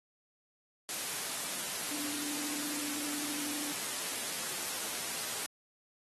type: tone in noise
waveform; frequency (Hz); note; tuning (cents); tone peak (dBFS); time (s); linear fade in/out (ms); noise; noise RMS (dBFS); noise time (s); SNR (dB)
sine; 293.7; D4; 0; -41; 1.91-3.72; 0; white; -37; 0.89-5.46; -7
effects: high-pass 150 Hz 12 dB/octave + AAC 32 kbps